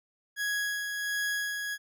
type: tone with tremolo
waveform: 40% pulse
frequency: 1664 Hz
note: G#6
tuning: 3 cents sharp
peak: -27 dBFS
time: 0.36-1.78 s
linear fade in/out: 50 ms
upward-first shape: sine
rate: 1.4 Hz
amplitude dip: 40%
effects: none